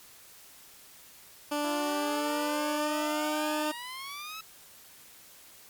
15% pulse tone with pitch glide, 293.7 to 304.1 Hz, D4 to D#4, 0 to -40 cents, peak -22 dBFS, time 1.51-3.72 s, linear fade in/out 10 ms, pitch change +60 cents, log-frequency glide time 2.09-3.36 s
15% pulse exponential sweep, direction up, 330.3 to 1315 Hz, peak -32 dBFS, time 1.64-4.41 s, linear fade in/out 5 ms
effects white hiss -53 dBFS RMS until 5.69 s + MP3 96 kbps

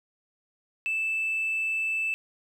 triangle tone with hard clipping, 2637 Hz, E7, in tune, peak -25 dBFS, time 0.86-2.14 s, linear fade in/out 0 ms, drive 2 dB, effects none

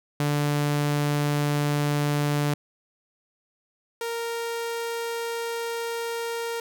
sawtooth tone pair in turn, 146.3 / 464.5 Hz, D3 / A#4, -6 / -6 cents, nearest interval octave + minor sixth, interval 2000 cents, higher second, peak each -18 / -24 dBFS, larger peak first, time 0.2-2.54 / 4.01-6.6 s, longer second, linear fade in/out 2 ms, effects none

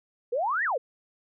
sine exponential two-way sweep, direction up then down, 449.5 to 1975.5 to 449.5 Hz, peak -24 dBFS, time 0.32-0.78 s, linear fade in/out 10 ms, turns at 0.64 s, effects none

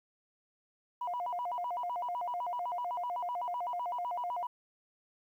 sine tone with vibrato, 830.6 Hz, G#5, in tune, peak -32 dBFS, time 1.01-4.47 s, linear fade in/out 5 ms, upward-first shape square, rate 7.9 Hz, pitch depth 280 cents each way, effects tanh soft clip ceiling -29 dBFS + 11-bit

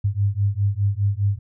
sine beating tone pair, 98.4 / 103.3 Hz, G2 / G#2, +7 / -9 cents, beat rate 4.9 Hz, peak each -21 / -21 dBFS, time 0.04-1.39 s, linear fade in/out 10 ms, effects none

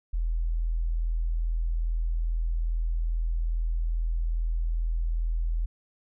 sine tone, 41.2 Hz, E1, in tune, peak -24 dBFS, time 0.13-5.66 s, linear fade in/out 10 ms, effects none

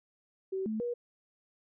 sine tone with pitch steps, 381.8 / 217.9 / 480.9 Hz, G4 / A3 / B4, -46 / -17 / -46 cents, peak -31 dBFS, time 0.52-0.94 s, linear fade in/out 10 ms, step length 140 ms, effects none

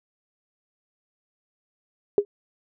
sine tone with exponential decay, 407.6 Hz, G#4, 32 cents flat, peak -10 dBFS, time 2.18-2.25 s, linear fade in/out 1 ms, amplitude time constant 15 ms, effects none

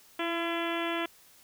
harmonic tone with a mistuned harmonic, 337.9 Hz, E4, 43 cents sharp, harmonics 1 / 2 / 3 / 4 / 5 / 6 / 7 / 8 / 9 / 10, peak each -33 / -36 / -38 / -39 / -40 / -41 / -41 / -42 / -43 / -43 dBFS, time 0.19-1.06 s, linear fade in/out 5 ms, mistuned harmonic 1, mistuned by -18 cents, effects white hiss -58 dBFS RMS until 1.43 s

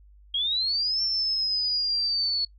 sine linear two-way sweep, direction up then down, 3217 to 5410 to 4390 Hz, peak -23 dBFS, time 0.34-2.45 s, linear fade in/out 5 ms, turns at 1.02 s, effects noise-tail reverb RT60 0.1 s tail -21 dB re dry + added 50 Hz sine -50 dBFS peak until 2.58 s

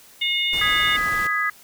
harmonic tone, 719 Hz, F#5, 50 cents flat, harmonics 3 / 4 / 5, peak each -24 / -24 / -24 dBFS, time 0.21-0.97 s, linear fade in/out 10 ms
pink noise, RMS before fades -34 dBFS, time 0.53-1.27 s, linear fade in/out 0 ms
sine chord, G# minor, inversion second, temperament just, 1245.9 / 1661.2 / 1993.5 Hz, D#6 / G#6 / B6, +2 / 0 / +16 cents, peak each -24 dBFS, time 0.61-1.5 s, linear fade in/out 5 ms
effects white hiss -49 dBFS RMS until 1.63 s

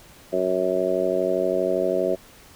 harmonic tone, 92.5 Hz, F#2, in tune, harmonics 2 / 3 / 4 / 5 / 6 / 7, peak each -34 / -32 / -25 / -29 / -25 / -25 dBFS, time 0.32-2.16 s, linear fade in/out 20 ms, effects pink hiss -49 dBFS RMS until 2.55 s

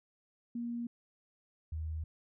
sine tone pair in turn, 236.7 / 78.99 Hz, A#3 / D#2, +27 / +27 cents, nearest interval octave + perfect fifth, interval 1900 cents, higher first, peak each -35 / -35 dBFS, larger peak neither, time 0.55-0.87 / 1.72-2.04 s, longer neither, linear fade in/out 5 ms, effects none

